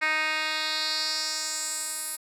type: tone with band-pass filter sweep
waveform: 10% pulse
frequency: 311.1 Hz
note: D#4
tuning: in tune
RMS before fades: -29 dBFS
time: 0.01-2.17 s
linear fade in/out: 20 ms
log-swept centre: 2200 to 11000 Hz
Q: 2.7
effects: none